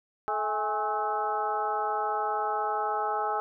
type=harmonic tone with a mistuned harmonic; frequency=215.9 Hz; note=A3; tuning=33 cents flat; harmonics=2 / 3 / 4 / 5 / 6 / 7; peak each=-35 / -37 / -29 / -38 / -32 / -43 dBFS; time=0.28-3.4 s; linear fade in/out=0 ms; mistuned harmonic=4; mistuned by=-70 cents; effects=none